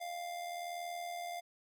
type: tone with amplitude modulation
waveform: square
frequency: 698.5 Hz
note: F5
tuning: in tune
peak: -38 dBFS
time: 0-1.41 s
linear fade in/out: 20 ms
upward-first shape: sine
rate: 81.1 Hz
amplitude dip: 50%
effects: none